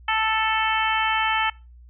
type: harmonic tone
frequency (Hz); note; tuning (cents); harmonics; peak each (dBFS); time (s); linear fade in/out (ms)
440; A4; 0; 2 / 3 / 4 / 5 / 6 / 7; -24 / -26 / -27 / -28 / -29 / -29; 0.08-1.5; 5
effects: noise-tail reverb RT60 0.3 s tail -24 dB re dry + added 60 Hz sine -44 dBFS peak until 1.89 s